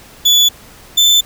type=tone pair in turn; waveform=35% pulse; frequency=3446 / 3531 Hz; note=A7 / A7; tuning=-37 / +5 cents; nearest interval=unison; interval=42 cents; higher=second; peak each=-5 dBFS; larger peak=neither; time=0.25-0.49 / 0.97-1.21 s; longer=neither; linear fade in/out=10 ms; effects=pink hiss -40 dBFS RMS until 1.25 s